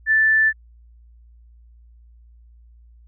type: tone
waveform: sine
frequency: 1760 Hz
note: A6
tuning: in tune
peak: -13 dBFS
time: 0.06-0.53 s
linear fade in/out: 50 ms
effects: added 58 Hz sine -46 dBFS peak until 3.07 s